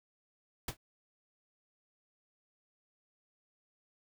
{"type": "noise with exponential decay", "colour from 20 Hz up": "pink", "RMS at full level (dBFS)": -31, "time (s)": [0.68, 0.77], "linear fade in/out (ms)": 5, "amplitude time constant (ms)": 18, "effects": []}